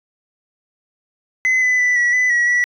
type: tone with pitch steps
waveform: sine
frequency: 2035 / 2004 / 1984 / 1937 / 2000 / 1921 / 1947 Hz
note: C7 / B6 / B6 / B6 / B6 / B6 / B6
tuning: -49 / +25 / +7 / -34 / +21 / -48 / -25 cents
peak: -10 dBFS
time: 1.45-2.64 s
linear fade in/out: 0 ms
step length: 170 ms
effects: tanh soft clip ceiling -12 dBFS